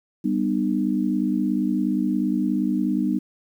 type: chord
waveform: sine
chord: G augmented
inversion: none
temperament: equal with one note detuned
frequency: 196 / 246.9 / 304 Hz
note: G3 / B3 / D#4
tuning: 0 / 0 / -40 cents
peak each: -24 dBFS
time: 0.24-3.19 s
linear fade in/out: 10 ms
effects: 9-bit